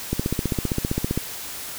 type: click train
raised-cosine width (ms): 3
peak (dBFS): -9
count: 17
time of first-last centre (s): 0.13-1.176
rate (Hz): 15.3
effects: white hiss -34 dBFS RMS until 1.78 s